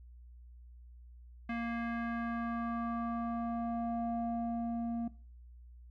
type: tone with low-pass filter sweep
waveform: square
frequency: 233.1 Hz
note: A#3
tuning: in tune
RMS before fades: -36 dBFS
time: 1.49-5.08 s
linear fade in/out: 5 ms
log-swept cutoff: 2100 to 490 Hz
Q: 2.6
effects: noise-tail reverb RT60 0.4 s tail -19 dB re dry + added 60 Hz sine -51 dBFS peak until 5.9 s